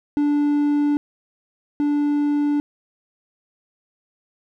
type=tone pair in turn; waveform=triangle; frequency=291.9 / 291.9 Hz; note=D4 / D4; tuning=-10 / -10 cents; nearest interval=unison; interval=0 cents; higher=neither; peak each=-14 / -15 dBFS; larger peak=first; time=0.17-0.97 / 1.8-2.6 s; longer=neither; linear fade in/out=0 ms; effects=none